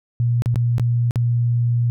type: tone with dropouts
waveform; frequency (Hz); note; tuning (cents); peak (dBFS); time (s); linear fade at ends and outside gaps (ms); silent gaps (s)
sine; 119.2; A#2; +39; -15; 0.2-1.9; 0; 0.421-0.459 / 0.544-0.558 / 0.782-0.797 / 1.109-1.158
effects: none